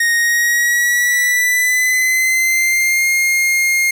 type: tone with pitch glide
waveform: 45% pulse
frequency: 1864.7 to 2130 Hz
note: A#6 to C7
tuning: 0 to +30 cents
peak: -12 dBFS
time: 0-3.91 s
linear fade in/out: 5 ms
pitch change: +230 cents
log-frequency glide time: 0.14-3.08 s
effects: none